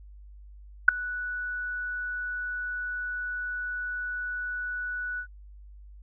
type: tone with ADSR envelope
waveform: sine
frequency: 1478 Hz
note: F#6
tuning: 2 cents flat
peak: -6 dBFS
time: 0.88-5.27 s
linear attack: 7 ms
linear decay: 4 ms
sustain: -24 dB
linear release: 81 ms
effects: added 50 Hz sine -45 dBFS peak until 6.02 s